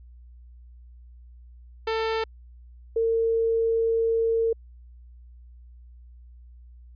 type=tone pair in turn; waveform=sawtooth / sine; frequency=446.1 / 454.7 Hz; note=A4 / A#4; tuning=+24 / -43 cents; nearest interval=unison; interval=33 cents; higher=second; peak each=-20 dBFS; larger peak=neither; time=1.87-2.24 / 2.96-4.53 s; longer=second; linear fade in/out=5 ms; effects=added 60 Hz sine -45 dBFS peak until 6.95 s + resampled to 11025 Hz